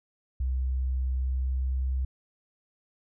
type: tone with pitch glide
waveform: sine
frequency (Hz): 64.4 to 65.04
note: C2 to C2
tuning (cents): -27 to -10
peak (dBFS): -25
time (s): 0.4-2.05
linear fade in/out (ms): 5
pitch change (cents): +17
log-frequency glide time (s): 1.1-1.89
effects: none